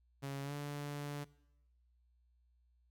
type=tone with pitch glide; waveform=sawtooth; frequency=138.59 to 144.89 Hz; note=C#3 to D3; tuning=0 to -23 cents; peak=-36 dBFS; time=0.22-1.25 s; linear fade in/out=20 ms; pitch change=+77 cents; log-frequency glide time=0.43-0.53 s; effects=noise-tail reverb RT60 0.9 s tail -21 dB re dry + added 60 Hz sine -69 dBFS peak until 2.9 s